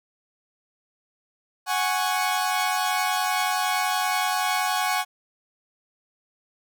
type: chord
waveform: sawtooth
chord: F# suspended second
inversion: none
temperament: equal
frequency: 740 / 830.6 / 1108.7 Hz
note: F#5 / G#5 / C#6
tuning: 0 / 0 / 0 cents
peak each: -22 / -23 / -24 dBFS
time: 1.66-5.05 s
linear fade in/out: 50 ms
effects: none